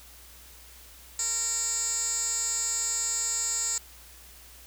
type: tone with band-pass filter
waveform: 15% pulse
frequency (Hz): 460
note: A#4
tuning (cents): -23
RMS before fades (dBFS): -29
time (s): 1.19-3.78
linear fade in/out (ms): 2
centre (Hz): 7100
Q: 9.2
effects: added 60 Hz sine -53 dBFS peak until 4.66 s + white hiss -51 dBFS RMS until 4.66 s